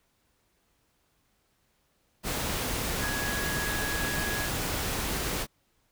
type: tone in noise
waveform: sine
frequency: 1667 Hz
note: G#6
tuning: 6 cents sharp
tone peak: -33 dBFS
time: 2.99-4.5 s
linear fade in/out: 50 ms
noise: pink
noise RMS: -31 dBFS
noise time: 2.23-5.47 s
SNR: -5 dB
effects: pink hiss -71 dBFS RMS until 5.91 s